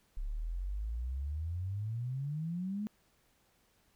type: exponential sweep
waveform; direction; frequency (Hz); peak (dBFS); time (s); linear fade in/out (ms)
sine; up; 33.64 to 216; -34; 0.17-2.87; 0
effects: pink hiss -71 dBFS RMS until 3.95 s